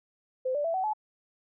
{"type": "tone with pitch steps", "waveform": "sine", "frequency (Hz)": [515, 584.8, 664, 754, 856.2], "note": ["C5", "D5", "E5", "F#5", "A5"], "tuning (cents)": [-28, -7, 12, 32, -47], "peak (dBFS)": -26, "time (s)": [0.45, 0.935], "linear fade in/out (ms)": 10, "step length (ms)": 97, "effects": []}